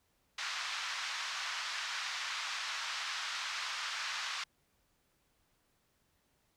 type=band-pass noise; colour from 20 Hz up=pink; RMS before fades=-39 dBFS; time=0.38-4.44 s; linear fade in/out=5 ms; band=1100 to 5800 Hz; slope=24 dB/octave; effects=pink hiss -75 dBFS RMS until 6.56 s